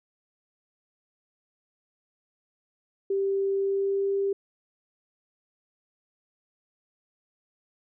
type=tone with pitch glide; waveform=sine; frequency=392 to 395.2 Hz; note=G4 to G4; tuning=0 to +14 cents; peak=-23 dBFS; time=3.1-4.33 s; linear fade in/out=5 ms; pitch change=+14 cents; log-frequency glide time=3.54-4.15 s; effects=none